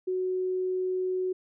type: tone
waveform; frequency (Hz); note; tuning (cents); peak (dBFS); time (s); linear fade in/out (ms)
sine; 370; F#4; 0; -26; 0.07-1.33; 10
effects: none